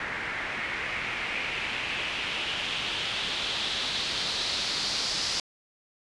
white noise with low-pass filter sweep, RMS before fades -31 dBFS, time 0-5.4 s, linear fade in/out 2 ms, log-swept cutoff 1900 to 4900 Hz, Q 3, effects resampled to 24000 Hz

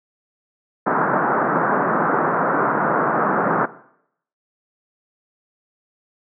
white band-pass noise, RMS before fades -19 dBFS, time 0.86-3.66 s, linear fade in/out 10 ms, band 140 to 1500 Hz, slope 48 dB/octave, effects noise-tail reverb RT60 0.7 s tail -17 dB re dry

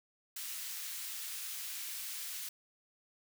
white high-pass noise, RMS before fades -42 dBFS, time 0.36-2.49 s, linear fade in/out 5 ms, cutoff 1800 Hz, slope 12 dB/octave, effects none

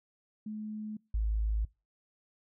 sine tone pair in turn, 214 / 53.62 Hz, A3 / A1, -48 / -44 cents, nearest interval 2 octaves, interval 2396 cents, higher first, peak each -36 / -27 dBFS, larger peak second, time 0.46-0.97 / 1.14-1.65 s, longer neither, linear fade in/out 5 ms, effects noise-tail reverb RT60 0.3 s tail -25 dB re dry

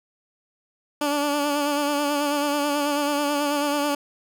15% pulse tone with vibrato, 290 Hz, D4, 22 cents flat, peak -15 dBFS, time 1.01-3.95 s, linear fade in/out 5 ms, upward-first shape sine, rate 9.2 Hz, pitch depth 36 cents each way, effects none

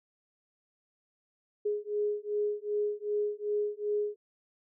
sine beating tone pair, 415.3 / 417.9 Hz, G#4 / G#4, 0 / +11 cents, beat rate 2.6 Hz, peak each -32 / -32 dBFS, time 1.65-4.16 s, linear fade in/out 10 ms, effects none

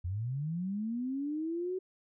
sine linear sweep, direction up, 82.7 to 378.2 Hz, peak -32 dBFS, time 0.04-1.79 s, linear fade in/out 10 ms, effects none

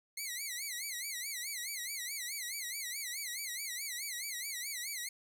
10% pulse tone with vibrato, 2093 Hz, C7, in tune, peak -29 dBFS, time 0.17-5.09 s, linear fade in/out 5 ms, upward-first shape sine, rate 4.7 Hz, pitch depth 170 cents each way, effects none

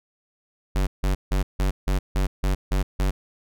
square tone bursts, 47.66 Hz, G1, 48 cents flat, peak -20 dBFS, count 9, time 0.75-3.11 s, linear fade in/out 10 ms, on 120 ms, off 160 ms, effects none

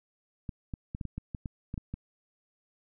clicks, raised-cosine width 5 ms, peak -23 dBFS, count 11, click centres 0.492 / 0.738 / 0.949 / 1.012 / 1.053 / 1.18 / 1.348 / 1.458 / 1.741 / 1.778 / 1.94 s, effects none

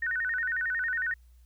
sine tone with vibrato, 1662 Hz, G#6, 1 cent sharp, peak -27 dBFS, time 0.02-1.14 s, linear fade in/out 5 ms, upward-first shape square, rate 11 Hz, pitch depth 180 cents each way, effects added 60 Hz sine -53 dBFS peak until 1.45 s + white hiss -72 dBFS RMS until 1.45 s

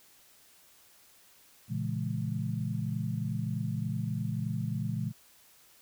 sine chord, A# half-diminished seventh, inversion none, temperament just, 116.54 / 139.85 / 167.82 / 209.8 Hz, A#2 / C#3 / E3 / G#3, 0 / +16 / +31 / +18 cents, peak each -34 / -36 / -36 / -37 dBFS, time 1.68-5.13 s, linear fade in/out 50 ms, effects white hiss -60 dBFS RMS until 5.81 s

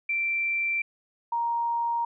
sine tone pair in turn, 2349 / 936.5 Hz, D7 / A#5, 0 / +8 cents, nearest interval octave + major third, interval 1592 cents, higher first, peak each -24 dBFS, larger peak neither, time 0.09-0.82 / 1.32-2.05 s, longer neither, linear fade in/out 5 ms, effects none

